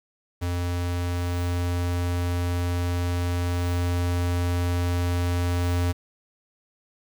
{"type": "tone with level ramp", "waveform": "square", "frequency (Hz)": 87.9, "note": "F2", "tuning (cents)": 12, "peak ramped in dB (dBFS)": [-25, -22], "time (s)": [0.41, 5.93], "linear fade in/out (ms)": 20, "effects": ["8-bit"]}